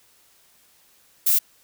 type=noise; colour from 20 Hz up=violet; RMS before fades=-18 dBFS; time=1.26-1.39 s; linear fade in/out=10 ms; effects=white hiss -58 dBFS RMS until 1.63 s